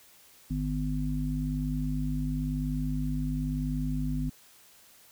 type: harmonic tone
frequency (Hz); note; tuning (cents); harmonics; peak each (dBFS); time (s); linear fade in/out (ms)
50.5; G#1; -48; 1 / 3 / 5; -32 / -32 / -32; 0.5-4.3; 10
effects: white hiss -57 dBFS RMS until 5.11 s